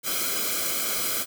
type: noise with comb filter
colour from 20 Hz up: white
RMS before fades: -27 dBFS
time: 0.03-1.26 s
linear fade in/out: 50 ms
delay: 1.1 ms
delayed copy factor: -0.95
effects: none